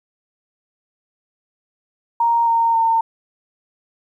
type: tone with pitch steps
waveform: sine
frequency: 932.3 / 920.5 / 908.9 Hz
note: A#5 / A#5 / A#5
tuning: 0 / -22 / -44 cents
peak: -13 dBFS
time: 2.2-3.01 s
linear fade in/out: 5 ms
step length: 270 ms
effects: 9-bit